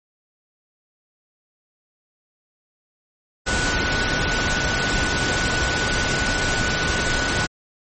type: tone in noise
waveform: sine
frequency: 1480 Hz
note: F#6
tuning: in tune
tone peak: -24 dBFS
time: 3.46-7.47 s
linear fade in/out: 20 ms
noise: pink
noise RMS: -22 dBFS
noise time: 3.46-7.47 s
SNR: -5 dB
effects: MP3 32 kbps